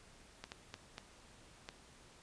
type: clicks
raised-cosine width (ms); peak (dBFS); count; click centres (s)
0.2; -27; 5; 0.44 / 0.519 / 0.741 / 0.981 / 1.689
effects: pink hiss -61 dBFS RMS until 2.22 s + resampled to 22050 Hz